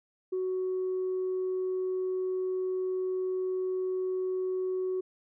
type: tone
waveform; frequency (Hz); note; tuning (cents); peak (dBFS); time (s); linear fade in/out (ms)
sine; 371.7; F#4; +8; -27; 0.32-5.01; 10
effects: tanh soft clip ceiling -25 dBFS